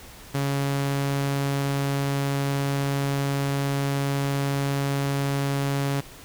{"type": "tone", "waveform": "sawtooth", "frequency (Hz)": 139.4, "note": "C#3", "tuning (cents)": 10, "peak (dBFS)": -19, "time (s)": [0.34, 6.01], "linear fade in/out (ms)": 10, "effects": ["pink hiss -45 dBFS RMS until 6.24 s"]}